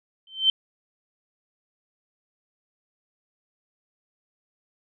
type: tone with exponential growth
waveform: sine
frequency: 3100 Hz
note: G7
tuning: 20 cents flat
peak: -12 dBFS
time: 0.27-0.5 s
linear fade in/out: 2 ms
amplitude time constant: 49 ms
effects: none